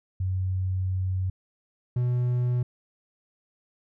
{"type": "tone pair in turn", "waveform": ["sine", "triangle"], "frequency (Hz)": [93.3, 123.18], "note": ["F#2", "B2"], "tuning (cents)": [15, -4], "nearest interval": "perfect fourth", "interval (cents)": 481, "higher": "second", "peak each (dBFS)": [-24, -20], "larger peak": "second", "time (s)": [[0.2, 1.3], [1.96, 2.63]], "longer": "first", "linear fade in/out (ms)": 5, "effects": []}